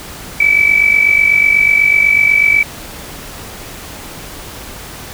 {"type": "tone with amplitude modulation", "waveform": "sine", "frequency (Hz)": 2300, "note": "D7", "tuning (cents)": -37, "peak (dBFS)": -4, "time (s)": [0.4, 2.63], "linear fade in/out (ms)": 5, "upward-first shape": "sine", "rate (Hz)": 48.1, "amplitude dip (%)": 70, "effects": ["pink hiss -30 dBFS RMS until 5.13 s"]}